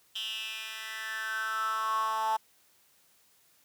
10% pulse tone with high-pass filter sweep, 220 Hz, A3, in tune, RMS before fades -33 dBFS, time 0.15-2.37 s, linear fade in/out 10 ms, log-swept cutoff 3100 to 870 Hz, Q 7.7, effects white hiss -65 dBFS RMS until 3.64 s + high-pass 60 Hz 12 dB/octave

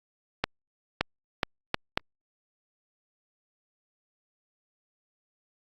accelerating click train, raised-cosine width 0.3 ms, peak -7 dBFS, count 5, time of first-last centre 0.44-1.975 s, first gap 570 ms, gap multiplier 0.74, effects Opus 48 kbps

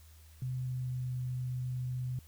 sine tone with pitch glide, 127.7 to 126.38 Hz, C3 to B2, -42 to +40 cents, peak -33 dBFS, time 0.42-2.19 s, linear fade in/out 2 ms, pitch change -18 cents, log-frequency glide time 0.57-1.05 s, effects added 78 Hz sine -54 dBFS peak until 2.27 s + white hiss -63 dBFS RMS until 2.27 s

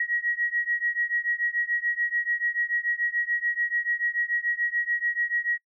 sine beating tone pair, 1900 / 1906.9 Hz, A#6 / A#6, +33 / +39 cents, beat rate 6.9 Hz, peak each -27 / -28 dBFS, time 0-5.58 s, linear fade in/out 5 ms, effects noise-tail reverb RT60 0.1 s tail -25 dB re dry

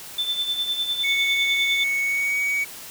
sine tone with tremolo, 3534 Hz, A7, 7 cents sharp, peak -20 dBFS, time 0.18-1.84 s, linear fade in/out 5 ms, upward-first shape sine, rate 9.9 Hz, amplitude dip 60%
triangle tone with pitch glide, 2217 to 2254 Hz, C#7 to C#7, 0 to +28 cents, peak -19 dBFS, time 1.03-2.65 s, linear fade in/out 20 ms, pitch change +28 cents, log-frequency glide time 2.02-2.41 s
effects white hiss -39 dBFS RMS until 2.9 s

